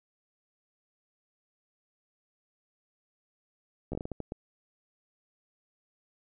slowing click train, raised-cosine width 2 ms, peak -22 dBFS, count 9, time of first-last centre 3.92-4.321 s, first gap 13 ms, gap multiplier 1.37, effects none

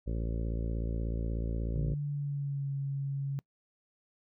harmonic tone, 56.5 Hz, A1, 47 cents sharp, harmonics 1 / 2 / 3 / 4 / 5 / 6 / 7 / 8 / 9 / 10, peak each -32 / -38 / -42 / -44 / -46 / -48 / -49 / -50 / -51 / -52 dBFS, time 0.06-1.95 s, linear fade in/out 20 ms
sine tone with pitch glide, 146.83 to 138.59 Hz, D3 to C#3, 0 to 0 cents, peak -31 dBFS, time 1.76-3.39 s, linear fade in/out 0 ms, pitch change -100 cents, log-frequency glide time 1.87-2.71 s
effects noise-tail reverb RT60 0.1 s tail -25 dB re dry

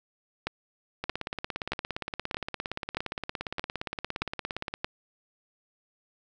two click trains, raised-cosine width 0.3 ms, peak -13 / -16 dBFS, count 8 / 65, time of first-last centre 0.47-4.845 / 1.04-4.739 s, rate 1.6 / 17.3 Hz, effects none

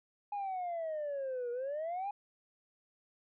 sine exponential two-way sweep, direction down then up, 830.6 to 473.8 to 830.6 Hz, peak -33 dBFS, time 0.32-2.11 s, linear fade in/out 5 ms, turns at 1.51 s, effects tanh soft clip ceiling -33 dBFS

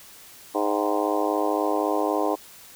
harmonic tone with a mistuned harmonic, 103.83 Hz, G#2, in tune, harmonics 3 / 4 / 5 / 6 / 7 / 8 / 9 / 10, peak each -27 / -28 / -29 / -30 / -30 / -31 / -32 / -32 dBFS, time 0.54-2.36 s, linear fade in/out 20 ms, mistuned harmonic 8, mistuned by -64 cents, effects white hiss -47 dBFS RMS until 2.75 s

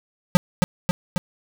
square tone with echo, 178.7 Hz, F3, 40 cents sharp, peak -10 dBFS, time 0.35-0.37 s, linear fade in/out 0 ms, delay 270 ms, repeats 3, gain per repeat -3 dB, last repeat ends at 1.18 s, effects none

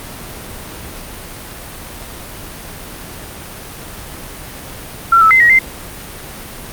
sine tone with pitch steps, 1359 / 1310 / 2065 / 1899 / 2081 Hz, F6 / E6 / C7 / A#6 / C7, -48 / -11 / -23 / +32 / -10 cents, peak -5 dBFS, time 5.12-5.59 s, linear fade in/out 5 ms, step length 94 ms, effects pink hiss -30 dBFS RMS until 6.72 s + Opus 32 kbps

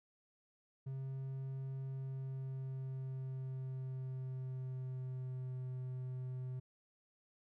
triangle tone with pitch glide, 133.7 to 127.96 Hz, C3 to C3, +38 to -38 cents, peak -38 dBFS, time 0.86-6.6 s, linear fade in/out 10 ms, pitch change -76 cents, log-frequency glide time 1.86-5.69 s, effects none

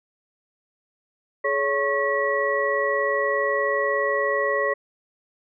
sine tone cluster, 424.2 / 561 / 1097 / 1929 Hz, G#4 / C#5 / C#6 / B6, +37 / +21 / -18 / -41 cents, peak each -27 / -24 / -27 / -25 dBFS, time 1.44-4.74 s, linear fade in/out 10 ms, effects none

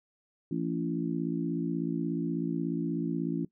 harmonic tone with a mistuned harmonic, 56.5 Hz, A1, 47 cents sharp, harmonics 3 / 4 / 5 / 6, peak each -33 / -36 / -32 / -36 dBFS, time 0.51-3.45 s, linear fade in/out 5 ms, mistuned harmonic 3, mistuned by -15 cents, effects noise-tail reverb RT60 0.1 s tail -20 dB re dry

